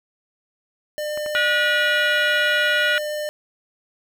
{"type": "tone", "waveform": "square", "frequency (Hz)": 601, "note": "D5", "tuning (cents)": 40, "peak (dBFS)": -25, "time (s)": [0.98, 3.29], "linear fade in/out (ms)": 0}
{"type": "clicks", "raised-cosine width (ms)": 0.5, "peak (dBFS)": -20, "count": 2, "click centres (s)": [1.175, 1.262]}
{"type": "harmonic tone", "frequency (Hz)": 483.6, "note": "B4", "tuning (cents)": -36, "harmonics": [3, 4, 5, 6, 7, 8], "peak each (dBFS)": [-19, -25, -29, -25, -32, -34], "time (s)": [1.35, 2.98], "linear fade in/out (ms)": 0}
{"effects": []}